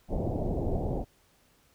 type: low-pass noise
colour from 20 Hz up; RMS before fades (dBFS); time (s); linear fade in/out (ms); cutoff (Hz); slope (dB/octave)
pink; -30; 0.08-1.05; 50; 750; 48
effects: pink hiss -65 dBFS RMS until 1.74 s